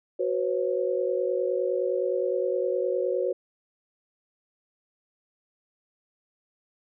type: chord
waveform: sine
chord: F# suspended fourth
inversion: none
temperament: equal with one note detuned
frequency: 370 / 493.9 / 543.6 Hz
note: F#4 / B4 / C#5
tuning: 0 / 0 / -34 cents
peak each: -28 dBFS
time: 0.19-3.33 s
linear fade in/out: 10 ms
effects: none